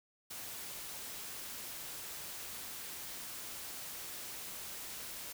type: noise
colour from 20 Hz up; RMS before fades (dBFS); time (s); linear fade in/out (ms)
white; -45; 0.3-5.33; 10
effects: none